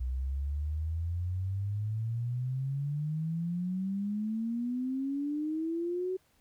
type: exponential sweep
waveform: sine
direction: up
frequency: 61.74 to 377.1 Hz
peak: -30 dBFS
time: 0-6.17 s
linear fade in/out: 10 ms
effects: pink hiss -69 dBFS RMS until 6.4 s